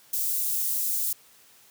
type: high-pass noise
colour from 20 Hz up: white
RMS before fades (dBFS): -27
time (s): 0.13-1.13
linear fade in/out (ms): 5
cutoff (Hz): 9400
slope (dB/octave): 12
effects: white hiss -56 dBFS RMS until 1.7 s + high-pass 80 Hz 12 dB/octave